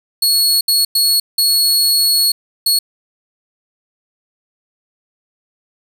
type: tone bursts at uneven times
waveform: sawtooth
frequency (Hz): 4351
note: C#8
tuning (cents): -33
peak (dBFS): -8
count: 5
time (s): 0.22-0.61 / 0.68-0.85 / 0.95-1.2 / 1.38-2.32 / 2.66-2.79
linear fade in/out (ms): 5
effects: none